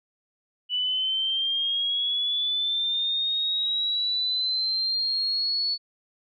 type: linear sweep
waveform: sine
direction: up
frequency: 2960 to 4435 Hz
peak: -23 dBFS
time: 0.69-5.78 s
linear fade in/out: 50 ms
effects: none